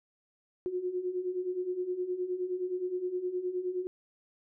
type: beating tone pair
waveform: sine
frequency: 356.9 / 366.5 Hz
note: F4 / F#4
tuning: +38 / -16 cents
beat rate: 9.6 Hz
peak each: -37 / -32 dBFS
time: 0.66-3.87 s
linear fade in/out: 0 ms
effects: none